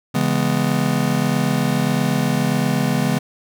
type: chord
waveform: square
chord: C# minor seventh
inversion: none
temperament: just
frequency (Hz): 138.59 / 166.31 / 207.9 / 249.5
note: C#3 / E3 / G#3 / B3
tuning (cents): 0 / +16 / +2 / +18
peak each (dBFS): -23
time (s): 0.14-3.19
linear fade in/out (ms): 10
effects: none